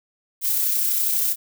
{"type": "noise with amplitude modulation", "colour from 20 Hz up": "violet", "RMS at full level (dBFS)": -20, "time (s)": [0.41, 1.36], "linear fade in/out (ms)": 50, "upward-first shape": "sine", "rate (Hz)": 32.2, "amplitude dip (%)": 30, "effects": []}